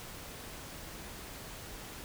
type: silence
effects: pink hiss -46 dBFS RMS until 2.04 s